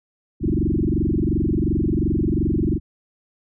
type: tone with frequency modulation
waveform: sine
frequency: 196 Hz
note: G3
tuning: in tune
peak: -17 dBFS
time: 0.4-2.8 s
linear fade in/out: 50 ms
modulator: 22.8 Hz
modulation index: 6.8
effects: none